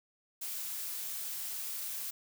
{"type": "noise", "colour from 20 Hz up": "blue", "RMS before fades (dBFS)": -39, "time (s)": [0.41, 2.11], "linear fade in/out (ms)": 10, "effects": []}